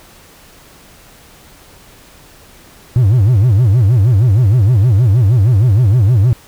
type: tone with vibrato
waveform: triangle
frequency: 110.9 Hz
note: A2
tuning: 14 cents sharp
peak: -4 dBFS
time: 2.96-6.33 s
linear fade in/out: 0 ms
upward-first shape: sine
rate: 6.4 Hz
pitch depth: 280 cents each way
effects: tanh soft clip ceiling 0 dBFS + pink hiss -42 dBFS RMS until 6.47 s